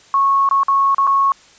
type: tone with dropouts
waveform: sine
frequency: 1100 Hz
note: C#6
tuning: 14 cents flat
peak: -11 dBFS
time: 0.14-1.32 s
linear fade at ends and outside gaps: 1 ms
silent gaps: 0.49-0.511 / 0.633-0.683 / 0.946-0.982 / 1.069-1.074 s
effects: white hiss -47 dBFS RMS until 1.58 s + resampled to 16000 Hz